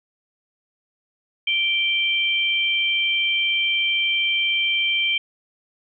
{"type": "tone pair together", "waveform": "sine", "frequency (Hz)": [2349, 3136], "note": ["D7", "G7"], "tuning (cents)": [0, 0], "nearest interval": "perfect fourth", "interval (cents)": 500, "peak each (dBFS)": -21, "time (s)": [1.47, 5.18], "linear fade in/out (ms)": 5, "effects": []}